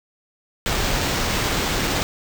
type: noise with sample-and-hold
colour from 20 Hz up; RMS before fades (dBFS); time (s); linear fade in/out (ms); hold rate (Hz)
pink; -22; 0.66-2.03; 0; 11025
effects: none